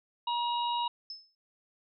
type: harmonic tone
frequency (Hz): 953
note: A#5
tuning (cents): +38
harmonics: 1 / 3 / 4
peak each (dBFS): -29 / -39 / -38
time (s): 0.27-0.88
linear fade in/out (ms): 5
type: tone with exponential decay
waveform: sine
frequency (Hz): 5230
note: E8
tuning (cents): -15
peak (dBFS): -36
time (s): 1.1-1.35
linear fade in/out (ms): 2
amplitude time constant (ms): 53
effects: none